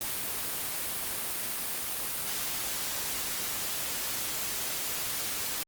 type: noise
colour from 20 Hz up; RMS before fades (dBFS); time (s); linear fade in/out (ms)
white; -33; 0.01-5.63; 0
effects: Opus 32 kbps